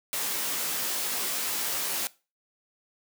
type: noise with comb filter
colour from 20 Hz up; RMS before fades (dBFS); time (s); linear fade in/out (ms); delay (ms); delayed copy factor
white; -30; 0.13-2.07; 0; 17; +0.65
effects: noise-tail reverb RT60 0.3 s tail -20 dB re dry + high-pass 200 Hz 12 dB/octave